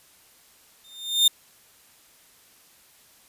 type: tone with exponential growth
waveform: 40% pulse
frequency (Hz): 3630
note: A#7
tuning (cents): -47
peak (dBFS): -11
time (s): 0.84-1.28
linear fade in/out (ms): 5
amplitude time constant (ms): 95
effects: white hiss -56 dBFS RMS until 3.28 s + resampled to 32000 Hz